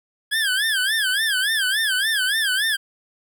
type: tone with vibrato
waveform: 25% pulse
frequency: 1642 Hz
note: G#6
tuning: 20 cents flat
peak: -15 dBFS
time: 0.31-2.77 s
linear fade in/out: 20 ms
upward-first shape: sine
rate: 3.5 Hz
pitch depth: 170 cents each way
effects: none